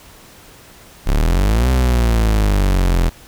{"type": "exponential two-way sweep", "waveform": "40% pulse", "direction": "up then down", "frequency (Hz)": [32.82, 65.1, 41.79], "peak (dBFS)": -11, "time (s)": [1.06, 3.1], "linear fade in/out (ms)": 20, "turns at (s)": 1.7, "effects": ["pink hiss -43 dBFS RMS until 3.27 s"]}